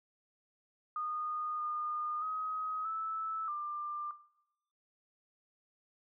sine tone with pitch steps, 1229 / 1219 / 1264 / 1310 / 1191 Hz, D#6 / D#6 / D#6 / E6 / D6, -22 / -36 / +27 / -11 / +24 cents, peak -34 dBFS, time 0.96-4.11 s, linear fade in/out 2 ms, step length 630 ms, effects noise-tail reverb RT60 0.8 s tail -19 dB re dry

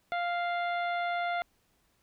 harmonic tone, 698 Hz, F5, 1 cent flat, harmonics 1 / 2 / 3 / 4 / 5 / 6, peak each -30 / -36 / -38 / -52 / -46 / -56 dBFS, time 0.12-1.42 s, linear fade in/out 0 ms, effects pink hiss -71 dBFS RMS until 2.02 s

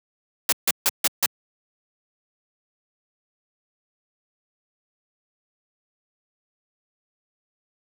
white noise bursts, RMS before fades -19 dBFS, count 5, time 0.49-1.26 s, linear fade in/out 2 ms, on 34 ms, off 150 ms, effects high-pass 150 Hz 12 dB/octave

